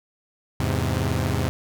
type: chord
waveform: sawtooth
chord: E augmented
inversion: none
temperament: equal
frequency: 82.41 / 103.83 / 130.81 Hz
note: E2 / G#2 / B#2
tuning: 0 / 0 / 0 cents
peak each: -22 dBFS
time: 0.6-1.49 s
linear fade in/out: 0 ms
effects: none